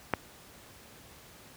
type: click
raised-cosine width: 0.5 ms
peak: -10 dBFS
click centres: 0.137 s
effects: pink hiss -53 dBFS RMS until 1.56 s + high-pass 60 Hz 12 dB/octave